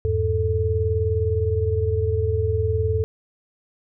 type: tone cluster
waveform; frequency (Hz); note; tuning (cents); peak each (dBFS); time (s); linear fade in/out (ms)
sine; 82.6 / 102.2 / 440; E2 / G#2 / A4; +4 / -27 / 0; -23; 0.05-3.04; 0
effects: none